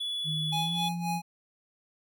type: tone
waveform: triangle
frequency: 3417 Hz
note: G#7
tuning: 49 cents sharp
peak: -29 dBFS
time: 0-0.89 s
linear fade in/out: 10 ms
type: tone with pitch glide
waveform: sine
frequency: 155.56 to 172.6 Hz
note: D#3 to F3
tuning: 0 to -20 cents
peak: -31 dBFS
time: 0.24-1.22 s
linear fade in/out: 50 ms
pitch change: +180 cents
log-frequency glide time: 0.54-0.75 s
type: tone with tremolo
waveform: square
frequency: 830.6 Hz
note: G#5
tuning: in tune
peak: -30 dBFS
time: 0.52-1.22 s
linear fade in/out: 10 ms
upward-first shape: sine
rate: 3.8 Hz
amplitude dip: 85%
effects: none